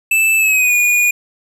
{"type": "tone with pitch glide", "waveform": "square", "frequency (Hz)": [2637, 2446], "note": ["E7", "D#7"], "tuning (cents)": [0, -30], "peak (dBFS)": -11, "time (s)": [0.11, 1.11], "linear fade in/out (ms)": 5, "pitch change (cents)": -130, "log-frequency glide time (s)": [0.37, 0.74], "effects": []}